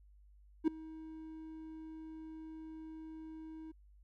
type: tone with ADSR envelope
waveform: triangle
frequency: 317.3 Hz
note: D#4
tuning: 34 cents sharp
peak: -22 dBFS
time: 0.64-3.72 s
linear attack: 36 ms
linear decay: 5 ms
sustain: -22 dB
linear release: 12 ms
effects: added 50 Hz sine -59 dBFS peak until 4.03 s